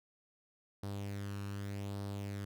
sawtooth tone with flanger, 100.2 Hz, G2, 38 cents sharp, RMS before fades -41 dBFS, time 0.83-2.45 s, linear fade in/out 5 ms, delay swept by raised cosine 0.21 to 0.74 ms, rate 0.84 Hz, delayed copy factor +0.5, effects none

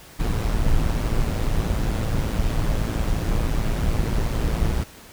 brown noise with amplitude modulation, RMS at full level -19 dBFS, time 0.19-4.84 s, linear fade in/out 10 ms, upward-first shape sine, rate 112 Hz, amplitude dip 55%, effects pink hiss -45 dBFS RMS until 5.12 s

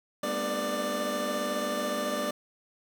25% pulse tone cluster, 203 / 230.8 / 250.2 / 302.6 / 591 Hz, G#3 / A#3 / B3 / D#4 / D5, -39 / -17 / +23 / -48 / +11 cents, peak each -34 / -36 / -33 / -36 / -27 dBFS, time 0.23-2.31 s, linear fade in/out 5 ms, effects 9-bit

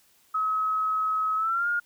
sine tone with pitch glide, 1280 to 1420.2 Hz, D#6 to F6, +49 to +29 cents, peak -23 dBFS, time 0.34-1.8 s, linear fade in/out 10 ms, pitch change +180 cents, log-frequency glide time 1.36-1.68 s, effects white hiss -62 dBFS RMS until 1.85 s

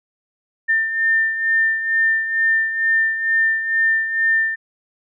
sine beating tone pair, 1800 / 1802.2 Hz, A6 / A6, +39 / +41 cents, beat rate 2.2 Hz, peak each -16 / -23 dBFS, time 0.68-4.56 s, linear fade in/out 20 ms, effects none

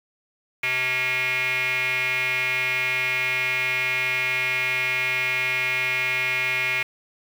square tone with band-pass filter, 127.7 Hz, C3, 42 cents flat, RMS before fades -24 dBFS, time 0.63-6.83 s, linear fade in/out 5 ms, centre 2300 Hz, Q 9.6, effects 7-bit

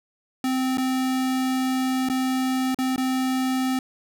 square tone with dropouts, 259.5 Hz, C4, 14 cents flat, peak -22 dBFS, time 0.44-3.79 s, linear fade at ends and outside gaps 2 ms, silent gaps 0.773-0.781 / 2.088-2.098 / 2.746-2.787 / 2.961-2.979 s, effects none

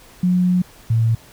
sine tone pair in turn, 180.5 / 113.6 Hz, F#3 / A#2, -43 / -44 cents, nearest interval minor sixth, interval 801 cents, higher first, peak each -13 dBFS, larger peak neither, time 0.23-0.62 / 0.9-1.15 s, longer first, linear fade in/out 5 ms, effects pink hiss -46 dBFS RMS until 1.32 s

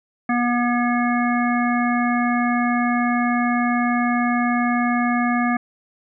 harmonic tone, 241.7 Hz, B3, 37 cents flat, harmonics 1 / 3 / 5 / 7 / 9, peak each -19 / -24 / -26 / -27 / -29 dBFS, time 0.29-5.57 s, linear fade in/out 5 ms, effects none

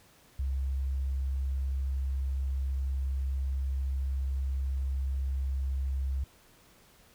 sine tone, 67 Hz, C2, 42 cents sharp, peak -28 dBFS, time 0.39-6.24 s, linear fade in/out 5 ms, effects pink hiss -60 dBFS RMS until 7.14 s

